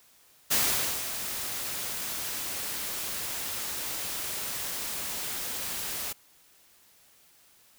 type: noise with ADSR envelope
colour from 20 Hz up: white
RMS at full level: -24 dBFS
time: 0.5-6.13 s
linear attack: 19 ms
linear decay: 490 ms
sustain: -10 dB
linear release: 10 ms
effects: white hiss -60 dBFS RMS until 7.78 s